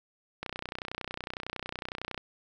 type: click train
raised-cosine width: 0.3 ms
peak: -19 dBFS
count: 55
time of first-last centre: 0.43-2.178 s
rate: 30.9 Hz
effects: none